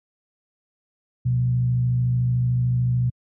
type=tone with frequency modulation; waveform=sine; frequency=123.47 Hz; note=B2; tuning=in tune; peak=-17 dBFS; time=1.25-3.1 s; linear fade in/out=10 ms; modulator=53.6 Hz; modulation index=0.37; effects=high-pass 80 Hz 12 dB/octave